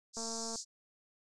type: band-pass noise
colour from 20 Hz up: white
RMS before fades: -42 dBFS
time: 0.13-0.65 s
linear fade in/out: 50 ms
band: 4600 to 7500 Hz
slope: 48 dB/octave
type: click train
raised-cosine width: 1 ms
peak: -32 dBFS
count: 89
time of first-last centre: 0.17-0.558 s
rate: 227 Hz
effects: none